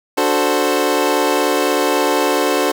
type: chord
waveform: 25% pulse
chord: D dominant seventh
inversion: none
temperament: equal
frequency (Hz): 293.7 / 370 / 440 / 523.3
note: D4 / F#4 / A4 / C5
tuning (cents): 0 / 0 / 0 / 0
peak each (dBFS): -16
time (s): 0.17-2.72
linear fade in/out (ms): 10
effects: none